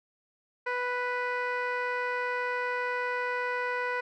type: tone with low-pass filter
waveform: 15% pulse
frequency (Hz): 493.9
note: B4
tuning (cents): 0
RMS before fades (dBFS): -31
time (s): 0.66-4.01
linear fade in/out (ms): 10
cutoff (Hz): 2200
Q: 1.4
effects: none